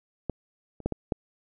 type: clicks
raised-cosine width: 2 ms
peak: -15 / -30 / -13 / -16 / -12 dBFS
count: 5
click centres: 0.297 / 0.803 / 0.86 / 0.923 / 1.122 s
effects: none